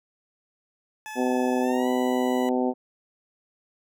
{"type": "tone with pitch glide", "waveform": "20% pulse", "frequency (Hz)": [862, 984.5], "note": ["A5", "B5"], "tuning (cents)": [-36, -6], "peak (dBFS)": -30, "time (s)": [1.06, 2.49], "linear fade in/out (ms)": 0, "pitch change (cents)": 230, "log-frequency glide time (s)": [1.61, 1.88]}
{"type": "harmonic tone", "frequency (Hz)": 126.4, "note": "B2", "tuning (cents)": 41, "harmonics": [2, 3, 4, 5, 6, 7], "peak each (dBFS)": [-24, -28, -29, -33, -31, -35], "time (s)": [1.15, 2.74], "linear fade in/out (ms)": 50}
{"effects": []}